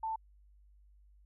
sine tone, 887 Hz, A5, 14 cents sharp, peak -33 dBFS, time 0.03-0.16 s, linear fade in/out 5 ms, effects added 50 Hz sine -59 dBFS peak until 1.25 s

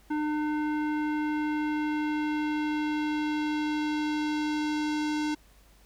square tone with low-pass filter sweep, 302.1 Hz, D4, 49 cents sharp, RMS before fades -29 dBFS, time 0.1-5.35 s, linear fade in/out 10 ms, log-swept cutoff 1500 to 5800 Hz, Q 1.1, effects added 50 Hz sine -57 dBFS peak until 5.85 s + pink hiss -61 dBFS RMS until 5.85 s

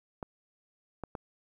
clicks, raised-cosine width 1 ms, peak -23 dBFS, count 3, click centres 0.228 / 1.037 / 1.152 s, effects 10-bit

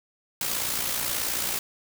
white noise with amplitude modulation, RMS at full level -26 dBFS, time 0.41-1.59 s, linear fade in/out 2 ms, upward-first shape sine, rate 58.5 Hz, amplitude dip 50%, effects none

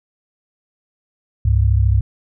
sine tone pair together, 67.4 / 101.06 Hz, C#2 / G#2, -48 / -47 cents, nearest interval perfect fifth, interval 701 cents, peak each -14 dBFS, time 1.45-2.01 s, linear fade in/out 5 ms, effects none

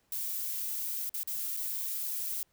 violet noise with dropouts, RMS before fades -35 dBFS, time 0.12-2.43 s, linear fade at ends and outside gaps 2 ms, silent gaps 1.094-1.141 / 1.233-1.274 / 1.567-1.571 s, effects pink hiss -72 dBFS RMS until 2.52 s

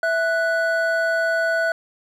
triangle tone pair together, 659.3 / 1480 Hz, E5 / F#6, 0 / 0 cents, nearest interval octave + major second, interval 1400 cents, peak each -19 dBFS, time 0.03-1.72 s, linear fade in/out 2 ms, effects none

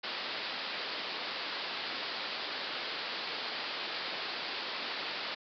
white low-pass noise, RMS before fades -38 dBFS, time 0.03-5.35 s, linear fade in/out 10 ms, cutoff 4900 Hz, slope 96 dB/octave, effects high-pass 300 Hz 12 dB/octave

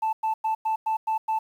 sine tone bursts, 880 Hz, A5, in tune, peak -20 dBFS, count 7, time 0.02-1.39 s, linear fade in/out 10 ms, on 110 ms, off 100 ms, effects tanh soft clip ceiling -20 dBFS + 9-bit

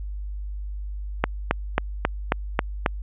click train, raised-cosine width 0.5 ms, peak -3 dBFS, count 7, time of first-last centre 1.24-2.862 s, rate 3.7 Hz, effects added 50 Hz sine -29 dBFS peak until 3.02 s + resampled to 8000 Hz

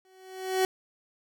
30% pulse tone with exponential growth, 376 Hz, F#4, 28 cents sharp, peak -18 dBFS, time 0.05-0.65 s, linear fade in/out 1 ms, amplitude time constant 130 ms, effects none

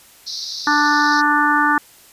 pink band-pass noise, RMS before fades -28 dBFS, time 0.26-1.22 s, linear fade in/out 20 ms, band 3900 to 5800 Hz, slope 96 dB/octave
harmonic tone, 294.9 Hz, D4, 7 cents sharp, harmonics 1 / 3 / 4 / 5 / 6, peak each -21 / -19 / -18 / -18 / -21 dBFS, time 0.67-1.78 s, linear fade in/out 2 ms
effects white hiss -47 dBFS RMS until 2.12 s + resampled to 32000 Hz

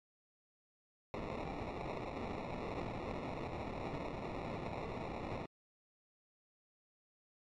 white noise with sample-and-hold, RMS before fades -42 dBFS, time 1.14-5.46 s, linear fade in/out 0 ms, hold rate 1575 Hz, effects low-pass 3000 Hz 12 dB/octave + MP3 64 kbps

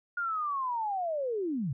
sine linear sweep, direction down, 1434 to 118.1 Hz, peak -29 dBFS, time 0.17-1.73 s, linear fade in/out 5 ms, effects none

